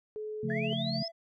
sine tone, 428 Hz, A4, 48 cents flat, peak -35 dBFS, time 0.16-0.73 s, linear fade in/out 0 ms
sine chord, Db augmented, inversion none, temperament equal, 138.59 / 174.61 / 220 Hz, Db3 / F3 / A3, 0 / 0 / 0 cents, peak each -35 / -38 / -34 dBFS, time 0.43-1.03 s, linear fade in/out 5 ms
triangle tone with tremolo, 669 Hz, E5, 25 cents sharp, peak -33 dBFS, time 0.48-1.12 s, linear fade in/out 50 ms, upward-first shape sine, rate 13 Hz, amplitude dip 55%
sine linear sweep, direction up, 1661.2 to 5274 Hz, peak -35 dBFS, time 0.5-1.08 s, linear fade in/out 2 ms
effects none

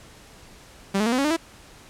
sawtooth tone with pitch steps, 196 / 213.7 / 233.1 / 254.2 / 277.2 / 302.3 / 329.6 Hz, G3 / G#3 / A#3 / C4 / C#4 / D#4 / E4, 0 / +50 / 0 / -50 / 0 / -50 / 0 cents, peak -16 dBFS, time 0.94-1.367 s, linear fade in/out 10 ms, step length 61 ms, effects pink hiss -48 dBFS RMS until 1.89 s + low-pass 10000 Hz 12 dB/octave

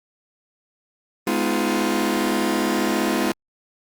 sawtooth chord, F half-diminished seventh, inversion first, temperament just, 209.5 / 251.4 / 314.3 / 349.2 Hz, Ab3 / Cb4 / Eb4 / F4, +15 / +31 / +18 / 0 cents, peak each -21 dBFS, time 1.27-3.32 s, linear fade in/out 2 ms, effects Opus 32 kbps

